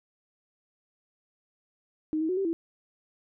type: tone with pitch steps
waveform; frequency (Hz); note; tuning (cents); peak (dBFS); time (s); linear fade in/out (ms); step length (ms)
sine; 310.9 / 318.7 / 367.8 / 389.2 / 331.7; D#4 / D#4 / F#4 / G4 / E4; -1 / +42 / -10 / -12 / +11; -25; 2.13-2.53; 0; 80
effects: none